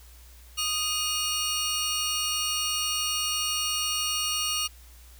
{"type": "tone cluster", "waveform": "25% pulse", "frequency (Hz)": [1240, 2852, 4413], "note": ["D#6", "F7", "C#8"], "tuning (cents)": [-6, 36, -9], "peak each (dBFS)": [-30, -24, -27], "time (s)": [0.57, 4.68], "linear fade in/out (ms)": 20, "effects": ["added 60 Hz sine -48 dBFS peak until 5.19 s", "white hiss -55 dBFS RMS until 5.19 s"]}